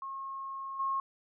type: tone with level steps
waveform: sine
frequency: 1082 Hz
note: C#6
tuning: 42 cents flat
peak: -37 / -29 dBFS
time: 0.02-1 s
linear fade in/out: 2 ms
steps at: 0.79 s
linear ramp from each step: 10 ms
effects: none